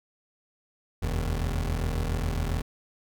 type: tone pair together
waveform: 25% pulse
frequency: 42.76 / 78.2 Hz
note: F1 / D#2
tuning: -36 / +9 cents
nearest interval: minor seventh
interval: 1045 cents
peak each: -24 / -27 dBFS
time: 1.02-2.62 s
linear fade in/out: 10 ms
effects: none